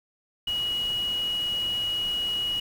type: tone in noise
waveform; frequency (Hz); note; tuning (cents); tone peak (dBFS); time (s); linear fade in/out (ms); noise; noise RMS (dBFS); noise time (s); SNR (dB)
sine; 2906; F#7; -32; -25; 0.47-2.6; 5; pink; -42; 0.47-2.6; +14
effects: none